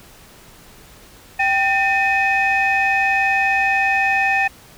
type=tone cluster; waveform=sine; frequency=780 / 1805 / 2519 Hz; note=G5 / A6 / D#7; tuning=-9 / +44 / +21 cents; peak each=-18 dBFS; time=1.39-4.48 s; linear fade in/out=10 ms; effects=tanh soft clip ceiling -8 dBFS + pink hiss -45 dBFS RMS until 4.77 s